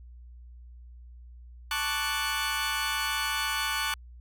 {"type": "chord", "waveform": "20% pulse", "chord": "D major seventh", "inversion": "second", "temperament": "equal", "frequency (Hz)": [880, 1108.7, 1174.7, 1480], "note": ["A5", "C#6", "D6", "F#6"], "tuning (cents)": [0, 0, 0, 0], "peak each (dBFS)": [-30, -30, -30, -26], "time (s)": [1.71, 3.94], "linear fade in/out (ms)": 2, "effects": ["added 60 Hz sine -45 dBFS peak until 4.2 s"]}